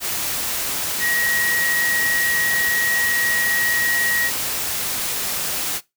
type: tone in noise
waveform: sine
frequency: 1900 Hz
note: A#6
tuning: 33 cents sharp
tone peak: -19 dBFS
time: 0.99-4.31 s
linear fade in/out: 50 ms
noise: white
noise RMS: -24 dBFS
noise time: 0-5.81 s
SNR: +2 dB
effects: noise-tail reverb RT60 0.2 s tail -20 dB re dry